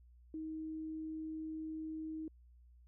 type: tone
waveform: sine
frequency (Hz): 315.4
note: D#4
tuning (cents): +24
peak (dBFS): -40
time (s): 0.34-2.28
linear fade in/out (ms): 2
effects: added 60 Hz sine -59 dBFS peak until 2.87 s